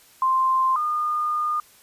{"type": "tone pair in turn", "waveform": "sine", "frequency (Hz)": [1046.5, 1218.3], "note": ["C6", "D#6"], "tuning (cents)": [0, -37], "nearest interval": "minor third", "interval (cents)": 263, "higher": "second", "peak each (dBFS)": [-17, -21], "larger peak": "first", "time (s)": [[0.22, 0.76], [0.76, 1.6]], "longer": "second", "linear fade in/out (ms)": 2, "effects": ["white hiss -53 dBFS RMS until 1.82 s", "resampled to 32000 Hz"]}